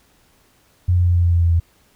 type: tone with pitch steps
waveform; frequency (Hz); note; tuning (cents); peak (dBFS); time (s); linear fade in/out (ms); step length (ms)
sine; 89.3 / 88.53 / 87.77 / 87.01 / 86.26 / 85.51 / 84.78 / 84.04; F2 / F2 / F2 / F2 / F2 / F2 / E2 / E2; +39 / +24 / +9 / -6 / -21 / -36 / +49 / +34; -12; 0.88-1.6; 10; 90
effects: pink hiss -57 dBFS RMS until 1.95 s